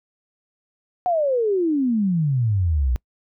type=exponential sweep; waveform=sine; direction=down; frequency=740 to 58.27 Hz; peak=-17 dBFS; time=1.06-2.96 s; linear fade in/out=0 ms; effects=noise-tail reverb RT60 0.1 s tail -26 dB re dry